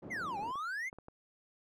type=band-pass noise; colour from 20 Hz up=pink; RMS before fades=-48 dBFS; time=0.02-0.52 s; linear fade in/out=10 ms; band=170 to 520 Hz; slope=12 dB/octave
type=exponential two-way sweep; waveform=triangle; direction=down then up; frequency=2200 to 780 to 2200 Hz; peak=-34 dBFS; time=0.1-0.9 s; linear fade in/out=20 ms; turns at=0.38 s
type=clicks; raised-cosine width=1 ms; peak=-35 dBFS; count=5; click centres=0.431 / 0.556 / 0.929 / 0.986 / 1.084 s
effects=none